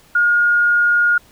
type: tone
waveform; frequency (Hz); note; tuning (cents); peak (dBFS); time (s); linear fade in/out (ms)
sine; 1428; F6; +38; -11; 0.15-1.18; 5
effects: pink hiss -50 dBFS RMS until 1.31 s